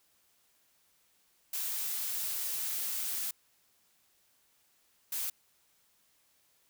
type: noise bursts at uneven times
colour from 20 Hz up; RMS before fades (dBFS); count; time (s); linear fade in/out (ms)
blue; -35; 2; 1.53-3.31 / 5.12-5.3; 5
effects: white hiss -70 dBFS RMS until 6.69 s